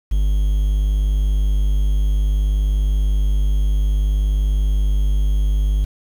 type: tone with quantisation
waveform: triangle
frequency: 50.3 Hz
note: G1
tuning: 45 cents sharp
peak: -12 dBFS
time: 0.11-5.85 s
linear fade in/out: 10 ms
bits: 7
effects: none